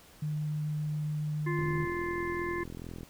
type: tone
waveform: sine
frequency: 151.2 Hz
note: D#3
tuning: 49 cents flat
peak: -30 dBFS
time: 0.22-1.85 s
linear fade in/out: 5 ms
type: harmonic tone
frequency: 348.2 Hz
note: F4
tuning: 5 cents flat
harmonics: 1 / 3 / 5 / 6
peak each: -33 / -38 / -40 / -41 dBFS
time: 1.46-2.64 s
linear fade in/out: 10 ms
type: click train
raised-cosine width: 3 ms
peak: -29 dBFS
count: 62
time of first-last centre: 1.59-3.032 s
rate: 42.3 Hz
effects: pink hiss -56 dBFS RMS until 3.09 s